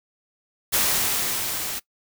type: noise with level ramp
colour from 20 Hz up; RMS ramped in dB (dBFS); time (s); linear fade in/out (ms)
white; -20 to -30; 0.72-1.8; 20
effects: noise-tail reverb RT60 0.1 s tail -21 dB re dry